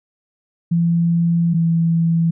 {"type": "tone pair in turn", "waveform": "sine", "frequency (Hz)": [169.2, 166.1], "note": ["E3", "E3"], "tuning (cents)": [45, 13], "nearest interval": "unison", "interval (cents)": 32, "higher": "first", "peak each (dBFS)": -13, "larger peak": "neither", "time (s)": [[0.71, 1.54], [1.54, 2.31]], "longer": "first", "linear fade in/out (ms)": 10, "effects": []}